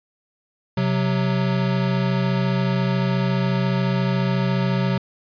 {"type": "tone pair together", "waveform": "square", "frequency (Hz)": [130.81, 185], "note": ["C3", "F#3"], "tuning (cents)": [0, 0], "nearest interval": "tritone", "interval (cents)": 600, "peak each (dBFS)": -22, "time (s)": [0.77, 4.98], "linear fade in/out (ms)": 5, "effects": ["resampled to 11025 Hz"]}